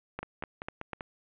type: two click trains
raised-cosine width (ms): 0.5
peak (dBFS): -20 / -22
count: 4 / 5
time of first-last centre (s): 0.19-0.933 / 0.23-1.008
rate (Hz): 4.04 / 5.14
effects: resampled to 8000 Hz + 9-bit